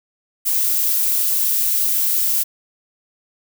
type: noise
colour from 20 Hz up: violet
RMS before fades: -18 dBFS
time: 0.45-2.44 s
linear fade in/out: 20 ms
effects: none